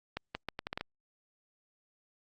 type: accelerating click train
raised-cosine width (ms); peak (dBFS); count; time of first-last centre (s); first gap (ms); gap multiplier
0.3; -19; 8; 0.17-0.81; 180; 0.76
effects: Opus 48 kbps